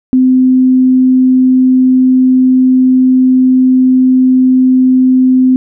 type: tone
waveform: sine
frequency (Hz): 257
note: C4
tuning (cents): -31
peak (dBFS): -4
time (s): 0.13-5.56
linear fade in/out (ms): 0
effects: none